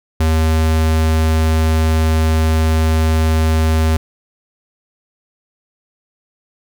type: tone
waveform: square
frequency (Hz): 79.6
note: D#2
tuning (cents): +40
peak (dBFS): -12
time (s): 0.2-3.97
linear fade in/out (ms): 5
effects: none